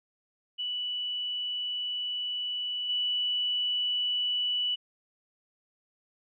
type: tone with level steps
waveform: sine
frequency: 2960 Hz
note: F#7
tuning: in tune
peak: -30 / -26 dBFS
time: 0.58-4.76 s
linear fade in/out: 20 ms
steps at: 2.89 s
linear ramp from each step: 5 ms
effects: none